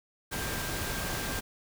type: tone in noise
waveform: sine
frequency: 1587 Hz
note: G6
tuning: 21 cents sharp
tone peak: -41 dBFS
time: 0.31-1.41 s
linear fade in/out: 20 ms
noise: pink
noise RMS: -34 dBFS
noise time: 0.31-1.41 s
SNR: -10 dB
effects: none